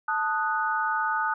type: chord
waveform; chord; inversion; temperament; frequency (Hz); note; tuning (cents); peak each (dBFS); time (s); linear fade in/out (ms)
sine; D# diminished; second; equal; 880 / 1244.5 / 1480; A5 / D#6 / F#6; 0 / 0 / 0; -28; 0.08-1.34; 5
effects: none